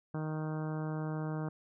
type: harmonic tone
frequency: 155.56 Hz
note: D#3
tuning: in tune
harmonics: 1 / 2 / 3 / 4 / 5 / 6 / 7 / 8 / 9 / 10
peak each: -35 / -41 / -45 / -47 / -49 / -51 / -52 / -53 / -54 / -55 dBFS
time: 0.14-1.49 s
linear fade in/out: 5 ms
effects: none